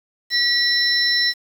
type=tone cluster; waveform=sine; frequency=1936 / 4014 / 5390 Hz; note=B6 / B7 / E8; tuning=-35 / +27 / +38 cents; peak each=-20 dBFS; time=0.3-1.34 s; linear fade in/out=50 ms; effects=7-bit